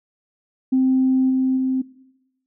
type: tone with level steps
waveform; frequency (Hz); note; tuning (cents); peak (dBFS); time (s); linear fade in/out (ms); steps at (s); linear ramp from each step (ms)
sine; 260.8; C4; -5; -13 / -15 / -17; 0.72-1.82; 10; 1.29 / 1.56; 20
effects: noise-tail reverb RT60 0.9 s tail -20 dB re dry + tanh soft clip ceiling -9 dBFS